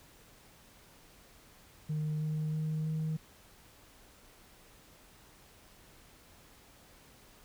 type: tone with pitch steps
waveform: sine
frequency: 153.2 / 154.53 / 155.88 / 157.23 Hz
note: D#3 / D#3 / D#3 / D#3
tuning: -27 / -12 / +4 / +18 cents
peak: -29 dBFS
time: 1.89-3.17 s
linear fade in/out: 10 ms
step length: 320 ms
effects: tanh soft clip ceiling -29 dBFS + pink hiss -59 dBFS RMS until 7.44 s